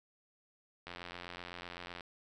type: click train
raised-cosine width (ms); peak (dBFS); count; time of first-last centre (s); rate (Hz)
0.3; -28; 101; 0.87-2.008; 87.9
effects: none